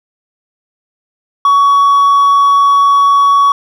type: tone with hard clipping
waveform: sine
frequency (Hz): 1124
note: C#6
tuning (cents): +24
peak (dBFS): -6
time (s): 1.45-3.52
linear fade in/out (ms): 2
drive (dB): 2
effects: none